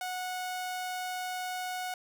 sawtooth tone, 734 Hz, F#5, 14 cents flat, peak -30 dBFS, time 0.01-1.94 s, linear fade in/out 2 ms, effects none

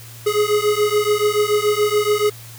square beating tone pair, 415.3 / 422.3 Hz, G#4 / G#4, 0 / +29 cents, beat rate 7 Hz, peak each -19 dBFS, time 0.26-2.3 s, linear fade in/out 10 ms, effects added 115 Hz sine -38 dBFS peak until 2.58 s + white hiss -41 dBFS RMS until 2.58 s

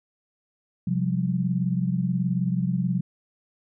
sine chord, C suspended fourth, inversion none, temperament equal with one note detuned, 130.81 / 177.36 / 196 Hz, C3 / F3 / G3, 0 / +27 / 0 cents, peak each -27 / -24 / -29 dBFS, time 0.87-3.01 s, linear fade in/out 5 ms, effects none

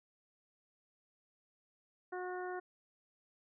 harmonic tone, 363.6 Hz, F#4, 30 cents flat, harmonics 1 / 2 / 3 / 4 / 5, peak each -41 / -44 / -50 / -48 / -53 dBFS, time 2.12-2.6 s, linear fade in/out 10 ms, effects none

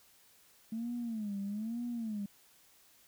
sine tone with vibrato, 218.6 Hz, A3, 11 cents flat, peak -34 dBFS, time 0.72-2.26 s, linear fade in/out 5 ms, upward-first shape sine, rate 1.1 Hz, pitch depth 170 cents each way, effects tanh soft clip ceiling -30 dBFS + white hiss -64 dBFS RMS until 3.07 s

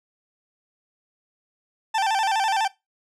40% pulse tone with vibrato, 830.6 Hz, G#5, in tune, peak -19 dBFS, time 1.94-2.68 s, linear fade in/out 10 ms, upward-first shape square, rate 12 Hz, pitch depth 110 cents each way, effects noise-tail reverb RT60 0.2 s tail -19 dB re dry + low-pass 7000 Hz 12 dB/octave

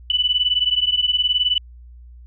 sine beating tone pair, 2968 / 2987 Hz, F#7 / F#7, +5 / +16 cents, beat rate 19 Hz, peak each -19 dBFS, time 0.1-1.58 s, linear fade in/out 2 ms, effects added 60 Hz sine -39 dBFS peak until 2.26 s

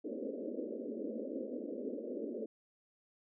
pink band-pass noise, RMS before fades -41 dBFS, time 0.04-2.46 s, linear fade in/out 10 ms, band 220 to 580 Hz, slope 96 dB/octave, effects none

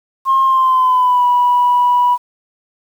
sine tone with pitch glide, 1068 to 979.4 Hz, C6 to B5, +35 to -15 cents, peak -8 dBFS, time 0.25-2.18 s, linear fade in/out 50 ms, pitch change -150 cents, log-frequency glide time 0.43-1.25 s, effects tanh soft clip ceiling -5 dBFS + 7-bit

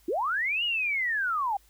sine linear two-way sweep, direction up then down, 296 to 2930 to 760 Hz, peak -25 dBFS, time 0.08-1.57 s, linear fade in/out 5 ms, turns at 0.64 s, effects added 51 Hz sine -60 dBFS peak until 1.69 s + white hiss -63 dBFS RMS until 1.69 s

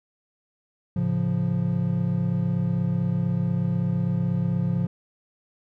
triangle chord, A augmented, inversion none, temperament equal, 110 / 138.59 / 174.61 Hz, A2 / C#3 / E#3, 0 / 0 / 0 cents, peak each -26 / -25 / -22 dBFS, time 0.96-4.87 s, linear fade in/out 5 ms, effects none

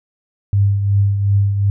sine tone with tremolo, 100 Hz, G2, 35 cents sharp, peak -9 dBFS, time 0.53-1.7 s, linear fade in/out 0 ms, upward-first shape triangle, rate 2.7 Hz, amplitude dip 55%, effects none

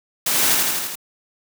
white noise with echo, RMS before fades -20 dBFS, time 0.26-0.55 s, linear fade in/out 5 ms, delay 81 ms, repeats 5, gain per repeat -2 dB, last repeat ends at 0.955 s, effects high-pass 150 Hz 12 dB/octave

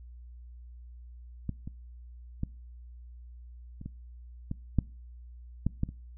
clicks, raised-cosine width 5 ms, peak -19 / -26 / -18 / -29 / -25 / -20 / -11 / -14 / -15 / -28 dBFS, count 10, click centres 1.493 / 1.675 / 2.434 / 3.814 / 3.86 / 4.514 / 4.787 / 5.666 / 5.834 / 5.89 s, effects noise-tail reverb RT60 0.4 s tail -24 dB re dry + added 60 Hz sine -45 dBFS peak until 6.17 s

